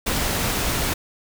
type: noise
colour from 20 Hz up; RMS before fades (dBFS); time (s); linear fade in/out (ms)
pink; -23; 0.06-0.94; 10
effects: none